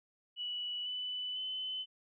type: tone with pitch steps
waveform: sine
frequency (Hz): 2947 / 2990 / 3033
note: F#7 / F#7 / F#7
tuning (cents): -8 / +17 / +42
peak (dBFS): -36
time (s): 0.36-1.86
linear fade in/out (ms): 50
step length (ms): 500
effects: none

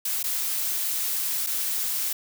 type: noise with dropouts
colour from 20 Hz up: blue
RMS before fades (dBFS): -27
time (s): 0.05-2.13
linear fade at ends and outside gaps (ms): 5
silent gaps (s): 0.229-0.239 / 1.465-1.469
effects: none

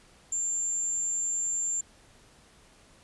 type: tone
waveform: sine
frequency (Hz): 7290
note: A#8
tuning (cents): -40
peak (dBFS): -27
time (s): 0.32-1.81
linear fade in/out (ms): 5
effects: pink hiss -58 dBFS RMS until 3.03 s + resampled to 24000 Hz

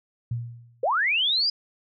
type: tone with exponential decay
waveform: sine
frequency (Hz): 118.2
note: A#2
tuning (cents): +24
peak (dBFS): -23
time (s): 0.31-0.87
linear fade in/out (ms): 5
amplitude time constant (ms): 120
type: linear sweep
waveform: sine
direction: up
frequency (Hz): 450 to 4978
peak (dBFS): -20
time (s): 0.83-1.5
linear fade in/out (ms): 5
effects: none

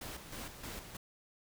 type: noise with tremolo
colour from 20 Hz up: pink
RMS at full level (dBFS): -44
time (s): 0.01-0.97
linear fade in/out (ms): 5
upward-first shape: square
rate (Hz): 3.2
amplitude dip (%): 55
effects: none

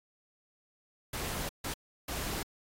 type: noise bursts at uneven times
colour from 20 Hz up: pink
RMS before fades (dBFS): -37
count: 3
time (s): 1.13-1.49 / 1.64-1.74 / 2.08-2.43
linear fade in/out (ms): 5
effects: AAC 48 kbps

